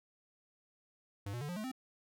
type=tone with pitch steps; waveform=square; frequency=100 / 121 / 146.41 / 177.15 / 214.4 / 259.4 Hz; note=G2 / B2 / D3 / F3 / A3 / C4; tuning=+35 / -35 / -5 / +25 / -45 / -15 cents; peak=-39 dBFS; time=1.26-1.716 s; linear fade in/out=5 ms; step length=76 ms; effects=none